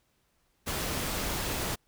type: noise with amplitude modulation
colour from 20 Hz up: pink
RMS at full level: -31 dBFS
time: 0.66-1.76 s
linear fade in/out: 20 ms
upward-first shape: sine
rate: 203 Hz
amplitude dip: 30%
effects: pink hiss -72 dBFS RMS until 1.87 s